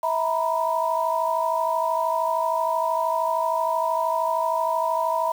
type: tone cluster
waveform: sine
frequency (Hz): 650 / 936 / 989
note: E5 / A#5 / B5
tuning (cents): -24 / +7 / +2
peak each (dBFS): -25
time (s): 0.03-5.32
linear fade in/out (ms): 5
effects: 7-bit